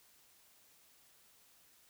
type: silence
effects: white hiss -66 dBFS RMS until 1.89 s